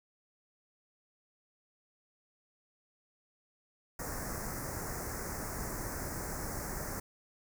pink band-stop noise, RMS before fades -39 dBFS, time 3.99-7 s, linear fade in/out 5 ms, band 2000 to 5300 Hz, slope 48 dB/octave, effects none

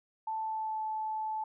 sine tone with pitch glide, 881 to 869.9 Hz, A5 to A5, +2 to -20 cents, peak -32 dBFS, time 0.27-1.44 s, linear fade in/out 5 ms, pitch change -22 cents, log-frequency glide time 0.38-0.82 s, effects none

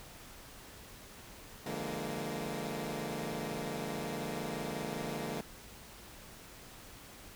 15% pulse chord, Bb dominant seventh, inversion first, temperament equal with one note detuned, 146.83 / 171.61 / 207.7 / 233.1 Hz, D3 / F3 / Ab3 / Bb3, 0 / -30 / 0 / 0 cents, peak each -36 / -37 / -36 / -35 dBFS, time 1.66-5.41 s, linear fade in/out 2 ms, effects pink hiss -52 dBFS RMS until 7.35 s

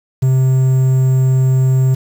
triangle tone with quantisation, 130.81 Hz, C3, in tune, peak -7 dBFS, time 0.22-1.95 s, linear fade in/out 10 ms, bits 6, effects none

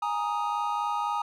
triangle chord, Ab suspended second, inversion none, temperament just, 830.6 / 934.4 / 1245.9 Hz, Ab5 / Bb5 / Eb6, 0 / +4 / +2 cents, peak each -29 dBFS, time 0.02-1.22 s, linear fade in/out 5 ms, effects none

